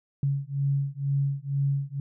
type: beating tone pair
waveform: sine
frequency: 138.4 / 140.5 Hz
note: C#3 / C#3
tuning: -2 / +24 cents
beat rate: 2.1 Hz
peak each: -27 dBFS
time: 0.23-2 s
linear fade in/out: 2 ms
effects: none